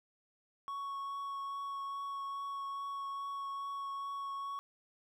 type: tone with vibrato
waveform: triangle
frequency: 1110 Hz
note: C#6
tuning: 2 cents sharp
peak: -36 dBFS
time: 0.68-4.59 s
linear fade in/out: 0 ms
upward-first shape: triangle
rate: 2.4 Hz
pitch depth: 10 cents each way
effects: none